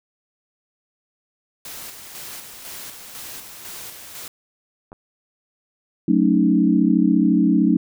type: noise with tremolo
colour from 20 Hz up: white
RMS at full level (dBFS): -35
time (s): 1.65-4.28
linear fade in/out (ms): 2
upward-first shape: square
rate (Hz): 2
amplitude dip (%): 40
type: clicks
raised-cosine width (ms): 1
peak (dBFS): -27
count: 2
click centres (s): 4.919 / 4.929
type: chord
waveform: sine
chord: D# half-diminished seventh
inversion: first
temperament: equal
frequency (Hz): 185 / 220 / 277.2 / 311.1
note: F#3 / A3 / C#4 / D#4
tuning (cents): 0 / 0 / 0 / 0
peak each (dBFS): -19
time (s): 6.08-7.77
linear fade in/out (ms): 5
effects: none